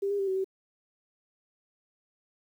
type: tone with pitch steps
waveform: sine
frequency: 396.6 / 404.7 / 391.7 / 378.9 / 382.9 Hz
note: G4 / G#4 / G4 / F#4 / G4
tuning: +20 / -45 / -1 / +41 / -41 cents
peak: -26 dBFS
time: 0.02-0.445 s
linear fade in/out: 10 ms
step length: 85 ms
effects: 10-bit